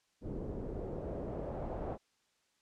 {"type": "noise with low-pass filter sweep", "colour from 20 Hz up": "pink", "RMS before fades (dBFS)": -40, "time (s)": [0.21, 1.98], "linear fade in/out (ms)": 50, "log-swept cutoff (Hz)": [370, 740], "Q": 1.9, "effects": ["white hiss -75 dBFS RMS until 2.61 s", "low-pass 7000 Hz 12 dB/octave"]}